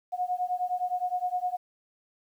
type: beating tone pair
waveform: sine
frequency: 720 / 729.7 Hz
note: F#5 / F#5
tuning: -47 / -24 cents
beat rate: 9.7 Hz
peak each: -30 dBFS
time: 0.12-1.57 s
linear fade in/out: 20 ms
effects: 10-bit